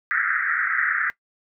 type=band-pass noise; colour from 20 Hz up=white; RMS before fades=-23 dBFS; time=0.11-1.1 s; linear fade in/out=0 ms; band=1300 to 2000 Hz; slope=96 dB/octave; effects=noise-tail reverb RT60 0.1 s tail -18 dB re dry